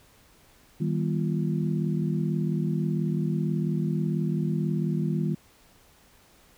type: tone cluster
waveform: sine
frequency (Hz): 156.5 / 194.8 / 240.8 / 344.7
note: D#3 / G3 / B3 / F4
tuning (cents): +10 / -11 / -44 / -23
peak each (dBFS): -26 / -29 / -33 / -35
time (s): 0.8-5.35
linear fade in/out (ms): 10
effects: pink hiss -58 dBFS RMS until 6.57 s